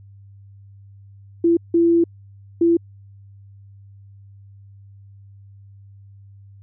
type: tone bursts at uneven times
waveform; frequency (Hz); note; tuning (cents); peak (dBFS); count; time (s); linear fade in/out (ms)
sine; 337.6; E4; +41; -12; 3; 1.44-1.57 / 1.74-2.04 / 2.61-2.77; 5
effects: added 99 Hz sine -42 dBFS peak until 6.62 s